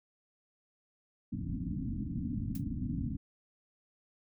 white low-pass noise, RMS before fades -36 dBFS, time 1.32-3.17 s, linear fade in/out 10 ms, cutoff 290 Hz, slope 96 dB/octave
blue noise with exponential decay, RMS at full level -43 dBFS, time 2.55-2.64 s, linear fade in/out 2 ms, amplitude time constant 18 ms
effects none

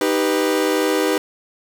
40% pulse chord, Eb augmented, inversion none, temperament equal with one note detuned, 311.1 / 394 / 493.9 Hz, Eb4 / G4 / B4, 0 / +9 / 0 cents, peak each -20 dBFS, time 0.01-1.18 s, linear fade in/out 2 ms, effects none

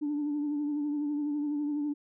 sine tone with vibrato, 293.7 Hz, D4, in tune, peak -27 dBFS, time 0.01-1.94 s, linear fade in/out 20 ms, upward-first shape triangle, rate 12 Hz, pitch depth 46 cents each way, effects tanh soft clip ceiling -25 dBFS

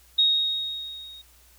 sine tone with level ramp, 3751 Hz, A#7, 10 cents sharp, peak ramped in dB -15 to -42 dBFS, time 0.18-1.22 s, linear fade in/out 10 ms, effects added 60 Hz sine -57 dBFS peak until 1.58 s + white hiss -57 dBFS RMS until 1.58 s

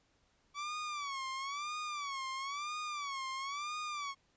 sawtooth tone with vibrato, 1140 Hz, C#6, 48 cents sharp, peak -34 dBFS, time 0.54-4.15 s, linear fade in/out 50 ms, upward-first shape sine, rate 1 Hz, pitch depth 130 cents each way, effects pink hiss -73 dBFS RMS until 4.36 s + resampled to 16000 Hz

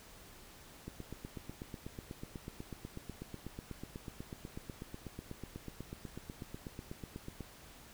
click train, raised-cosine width 3 ms, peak -30 dBFS, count 54, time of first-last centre 0.88-7.407 s, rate 8.12 Hz, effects pink hiss -56 dBFS RMS until 7.93 s

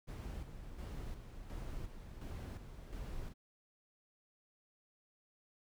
brown noise with tremolo, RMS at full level -44 dBFS, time 0.07-3.34 s, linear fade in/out 20 ms, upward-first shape square, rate 1.4 Hz, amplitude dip 50%, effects none

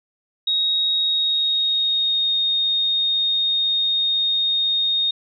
sine tone with pitch glide, 3773 to 3702 Hz, A#7 to A#7, +20 to -13 cents, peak -17 dBFS, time 0.47-5.11 s, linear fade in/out 5 ms, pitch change -33 cents, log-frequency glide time 0.92-2.37 s, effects none

